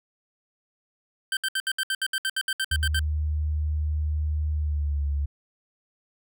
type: tone bursts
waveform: 25% pulse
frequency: 1557 Hz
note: G6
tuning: 12 cents flat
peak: -20 dBFS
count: 15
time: 1.32-2.993 s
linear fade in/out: 2 ms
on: 49 ms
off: 67 ms
type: tone with pitch glide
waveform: sine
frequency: 76 to 71.32 Hz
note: D#2 to C#2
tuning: -40 to +50 cents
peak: -23 dBFS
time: 2.71-5.26 s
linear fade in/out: 10 ms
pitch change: -110 cents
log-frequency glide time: 4.54-5.04 s
effects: none